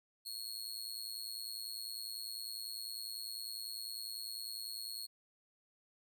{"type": "tone with amplitude modulation", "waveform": "sawtooth", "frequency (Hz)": 4306, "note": "C8", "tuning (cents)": 49, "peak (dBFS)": -35, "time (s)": [0.25, 5.07], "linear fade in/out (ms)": 20, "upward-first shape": "sine", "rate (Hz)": 110, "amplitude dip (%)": 90, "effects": []}